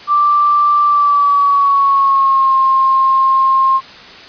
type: tone with pitch glide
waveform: sine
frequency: 1174.7 to 1064.8 Hz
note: D6 to C6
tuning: 0 to +30 cents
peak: -8 dBFS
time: 0.07-3.81 s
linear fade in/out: 50 ms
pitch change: -170 cents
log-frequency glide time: 0.85-2.56 s
effects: white hiss -35 dBFS RMS until 4.28 s + resampled to 11025 Hz